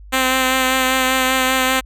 5% pulse tone with vibrato, 260 Hz, C4, 11 cents flat, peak -3 dBFS, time 0.12-1.81 s, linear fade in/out 20 ms, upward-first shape sine, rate 5.1 Hz, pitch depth 17 cents each way, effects added 50 Hz sine -36 dBFS peak until 1.85 s

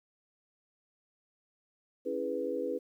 sine chord, C# minor seventh, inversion none, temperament equal, 277.2 / 329.6 / 415.3 / 493.9 Hz, C#4 / E4 / G#4 / B4, 0 / 0 / 0 / 0 cents, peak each -39 / -39 / -37 / -34 dBFS, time 2.05-2.79 s, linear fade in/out 20 ms, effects 11-bit

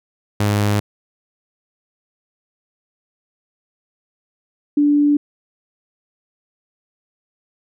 sawtooth / sine tone pair in turn, 103.4 / 291.6 Hz, G#2 / D4, -7 / -12 cents, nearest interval octave + tritone, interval 1795 cents, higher second, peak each -11 dBFS, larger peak neither, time 0.4-0.8 / 4.77-5.17 s, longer neither, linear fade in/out 5 ms, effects none

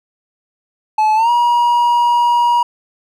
triangle tone with pitch glide, 862 to 956.4 Hz, A5 to A#5, -36 to +44 cents, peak -8 dBFS, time 0.98-2.63 s, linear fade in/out 5 ms, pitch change +180 cents, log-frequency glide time 1.15-1.3 s, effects none

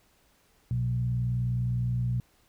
sine tone with frequency modulation, 122.1 Hz, B2, 19 cents flat, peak -25 dBFS, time 0.71-2.2 s, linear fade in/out 0 ms, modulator 59.2 Hz, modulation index 0.49, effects pink hiss -65 dBFS RMS until 2.48 s

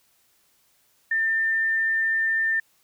sine tone, 1796 Hz, A6, 35 cents sharp, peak -20 dBFS, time 1.11-2.6 s, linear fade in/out 5 ms, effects white hiss -64 dBFS RMS until 2.83 s

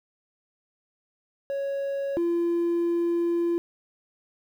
triangle tone pair in turn, 554.4 / 341.9 Hz, C#5 / F4, 0 / -37 cents, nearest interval minor sixth, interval 837 cents, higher first, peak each -24 / -19 dBFS, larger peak second, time 1.5-2.17 / 2.17-3.58 s, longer second, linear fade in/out 0 ms, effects tanh soft clip ceiling -17 dBFS + 10-bit

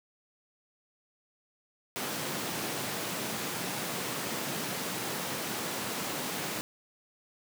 pink high-pass noise, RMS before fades -35 dBFS, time 1.96-6.61 s, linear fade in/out 0 ms, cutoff 140 Hz, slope 24 dB/octave, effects none

